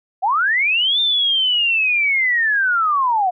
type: linear two-way sweep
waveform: sine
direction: up then down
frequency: 698.5 to 3616 to 698.5 Hz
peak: -14 dBFS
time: 0.22-3.31 s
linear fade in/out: 20 ms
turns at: 1 s
effects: none